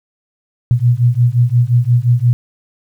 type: beating tone pair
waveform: sine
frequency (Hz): 118.4 / 124.1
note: A#2 / B2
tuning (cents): +27 / +9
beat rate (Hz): 5.7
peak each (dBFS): -12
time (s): 0.71-2.33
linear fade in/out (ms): 0
effects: 8-bit